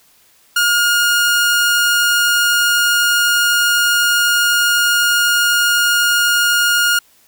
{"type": "tone", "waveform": "sawtooth", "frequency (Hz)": 1424, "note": "F6", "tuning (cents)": 33, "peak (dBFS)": -8, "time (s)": [0.56, 6.99], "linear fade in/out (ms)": 5, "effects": ["white hiss -52 dBFS RMS until 7.27 s"]}